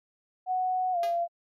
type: tone with pitch glide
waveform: sine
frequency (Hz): 740 to 686.5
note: F#5 to F5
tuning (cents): 0 to -30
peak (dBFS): -25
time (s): 0.46-1.28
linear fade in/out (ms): 50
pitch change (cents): -130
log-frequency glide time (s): 0.92-0.98
type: tone with exponential decay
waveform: 5% pulse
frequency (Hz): 408.5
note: G#4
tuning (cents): -29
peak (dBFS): -25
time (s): 1.03-1.23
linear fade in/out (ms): 2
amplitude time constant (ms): 42
effects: AAC 48 kbps

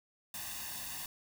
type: noise with comb filter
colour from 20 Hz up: white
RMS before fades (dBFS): -42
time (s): 0.34-1.06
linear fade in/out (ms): 2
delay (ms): 1.1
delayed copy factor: +0.75
effects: none

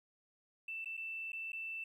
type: tone with dropouts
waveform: triangle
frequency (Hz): 2661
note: E7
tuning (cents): +16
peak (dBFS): -36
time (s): 0.68-1.84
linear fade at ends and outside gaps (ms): 5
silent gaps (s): 0.846-0.857 / 0.969-0.975 / 1.32-1.33 / 1.52-1.53
effects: tanh soft clip ceiling -38 dBFS

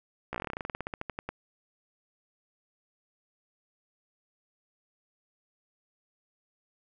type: slowing click train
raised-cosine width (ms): 0.5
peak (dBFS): -19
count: 22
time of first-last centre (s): 0.33-1.29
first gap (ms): 15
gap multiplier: 1.1
effects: none

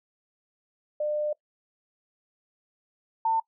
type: tone pair in turn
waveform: sine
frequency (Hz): 600 / 899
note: D5 / A5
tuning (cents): +37 / +37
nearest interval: perfect fifth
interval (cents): 700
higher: second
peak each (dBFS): -25 / -21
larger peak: second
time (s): 1-1.33 / 3.25-3.4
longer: first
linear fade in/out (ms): 5
effects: noise-tail reverb RT60 0.1 s tail -23 dB re dry

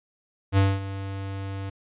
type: tone with ADSR envelope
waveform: square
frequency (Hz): 97.6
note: G2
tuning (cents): -7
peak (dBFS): -16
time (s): 0.52-1.7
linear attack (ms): 55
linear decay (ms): 220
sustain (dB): -15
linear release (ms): 9
effects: resampled to 8000 Hz

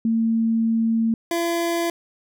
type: tone pair in turn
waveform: sine / 25% pulse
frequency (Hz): 226.3 / 339.1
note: A3 / E4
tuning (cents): +49 / +49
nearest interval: perfect fifth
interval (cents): 700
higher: second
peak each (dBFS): -17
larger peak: neither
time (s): 0.05-1.14 / 1.31-1.9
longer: first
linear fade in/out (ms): 2
effects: none

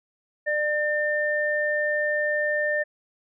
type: tone pair together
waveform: sine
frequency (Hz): 597.9 / 1800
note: D5 / A6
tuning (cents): +31 / +39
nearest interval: octave + perfect fifth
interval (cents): 1908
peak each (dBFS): -25 / -24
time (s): 0.46-2.84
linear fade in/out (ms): 20
effects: none

